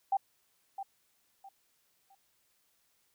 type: tone with echo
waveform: sine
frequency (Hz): 784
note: G5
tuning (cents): 0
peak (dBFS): -25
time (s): 0.12-0.17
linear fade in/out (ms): 5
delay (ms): 660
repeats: 3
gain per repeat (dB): -11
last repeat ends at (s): 2.15
effects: white hiss -73 dBFS RMS until 3.14 s